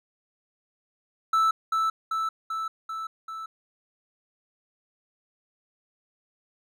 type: tone with echo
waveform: triangle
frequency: 1317 Hz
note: E6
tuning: 2 cents flat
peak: -17 dBFS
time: 1.33-1.51 s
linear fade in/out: 5 ms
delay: 390 ms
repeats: 5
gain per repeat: -3 dB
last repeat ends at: 3.46 s
effects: none